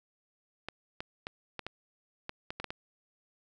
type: clicks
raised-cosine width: 0.3 ms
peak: -21 dBFS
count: 10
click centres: 0.686 / 1.005 / 1.269 / 1.593 / 1.666 / 2.294 / 2.505 / 2.6 / 2.643 / 2.705 s
effects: none